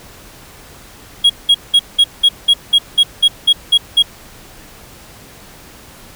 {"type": "tone bursts", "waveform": "triangle", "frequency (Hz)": 3300, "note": "G#7", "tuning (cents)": -12, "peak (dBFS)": -4, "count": 12, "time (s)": [1.24, 4.026], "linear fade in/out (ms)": 10, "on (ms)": 58, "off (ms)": 190, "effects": ["pink hiss -39 dBFS RMS until 6.15 s"]}